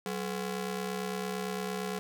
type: ring-modulated tone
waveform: sawtooth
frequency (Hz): 306.8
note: D#4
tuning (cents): -24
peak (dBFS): -26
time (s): 0.06-1.99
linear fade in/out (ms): 0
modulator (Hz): 119
effects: none